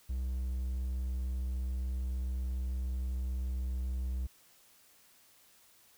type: tone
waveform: triangle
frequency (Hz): 63.4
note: B1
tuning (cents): +46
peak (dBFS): -30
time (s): 0.09-4.27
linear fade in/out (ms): 10
effects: white hiss -63 dBFS RMS until 5.97 s